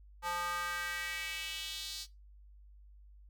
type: tone with high-pass filter sweep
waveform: square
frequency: 174.61 Hz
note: F3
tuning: in tune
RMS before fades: -39 dBFS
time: 0.22-2.07 s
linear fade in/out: 50 ms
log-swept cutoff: 930 to 4600 Hz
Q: 2.7
effects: noise-tail reverb RT60 0.2 s tail -17 dB re dry + added 50 Hz sine -54 dBFS peak until 3.29 s